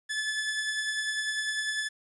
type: beating tone pair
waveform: sawtooth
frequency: 1729 / 1739 Hz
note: A6 / A6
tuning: -31 / -21 cents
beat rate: 10 Hz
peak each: -26 / -34 dBFS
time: 0.09-1.89 s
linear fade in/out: 20 ms
effects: resampled to 24000 Hz + 10-bit